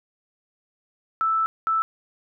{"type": "tone bursts at uneven times", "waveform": "sine", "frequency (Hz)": 1318.5, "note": "E6", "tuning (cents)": 0, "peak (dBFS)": -19, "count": 2, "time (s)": [[1.21, 1.46], [1.67, 1.82]], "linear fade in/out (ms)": 0, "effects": []}